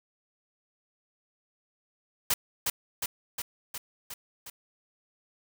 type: noise with echo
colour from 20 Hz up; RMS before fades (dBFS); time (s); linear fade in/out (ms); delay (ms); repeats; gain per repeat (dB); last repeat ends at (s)
white; -25; 2.3-2.34; 5; 360; 6; -3; 4.5
effects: none